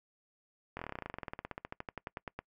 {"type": "slowing click train", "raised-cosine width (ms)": 0.5, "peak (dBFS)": -24, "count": 30, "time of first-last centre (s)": [0.77, 2.39], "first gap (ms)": 22, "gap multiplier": 1.06, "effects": ["noise-tail reverb RT60 0.1 s tail -24 dB re dry"]}